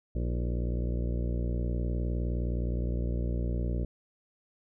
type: harmonic tone with a mistuned harmonic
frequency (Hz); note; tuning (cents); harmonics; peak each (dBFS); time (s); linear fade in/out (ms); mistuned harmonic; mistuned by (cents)
59.5; A#1; +36; 1 / 2 / 3 / 4 / 5 / 6 / 7 / 8 / 9 / 10; -29 / -35 / -39 / -41 / -43 / -45 / -46 / -47 / -48 / -49; 0.15-3.85; 5; 5; +110
effects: none